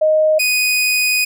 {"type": "tone pair in turn", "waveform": ["sine", "sawtooth"], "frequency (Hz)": [622, 2488], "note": ["D#5", "D#7"], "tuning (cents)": [-1, -1], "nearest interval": "2 octaves", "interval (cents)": 2400, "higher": "second", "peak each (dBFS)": -10, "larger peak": "neither", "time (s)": [[0.01, 0.39], [0.39, 1.25]], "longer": "second", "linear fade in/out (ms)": 10, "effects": []}